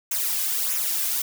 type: noise with flanger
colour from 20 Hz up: blue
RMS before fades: -25 dBFS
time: 0.11-1.22 s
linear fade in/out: 5 ms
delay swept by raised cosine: 0.22 to 2.22 ms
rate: 1.6 Hz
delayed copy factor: -0.7
effects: none